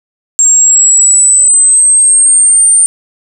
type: exponential sweep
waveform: sine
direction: up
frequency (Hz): 7459 to 8950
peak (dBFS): -3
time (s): 0.39-2.86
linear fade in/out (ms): 0
effects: none